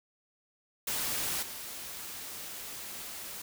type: noise with level steps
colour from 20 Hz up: white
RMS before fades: -33 / -42 dBFS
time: 0.87-3.42 s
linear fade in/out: 5 ms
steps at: 1.42 s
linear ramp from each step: 10 ms
effects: none